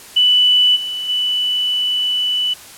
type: tone with level steps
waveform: sine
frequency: 2978 Hz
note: F#7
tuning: 11 cents sharp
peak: -9 / -21 / -15 dBFS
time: 0.16-2.54 s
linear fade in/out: 10 ms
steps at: 0.75 / 1.08 s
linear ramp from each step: 20 ms
effects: white hiss -38 dBFS RMS until 2.77 s + low-pass 12000 Hz 12 dB/octave